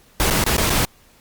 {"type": "noise with dropouts", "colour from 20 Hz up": "pink", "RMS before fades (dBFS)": -18, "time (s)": [0.2, 0.85], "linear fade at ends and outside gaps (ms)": 0, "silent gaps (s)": [[0.301, 0.308], [0.439, 0.464], [0.567, 0.581], [0.696, 0.703]], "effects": ["pink hiss -53 dBFS RMS until 1.2 s", "Opus 48 kbps"]}